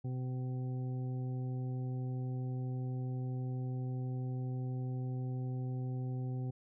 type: harmonic tone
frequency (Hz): 127.7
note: C3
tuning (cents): -42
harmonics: 1 / 2 / 3 / 4 / 6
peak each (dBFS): -35 / -45 / -50 / -55 / -56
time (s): 0.04-6.51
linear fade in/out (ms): 10
effects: none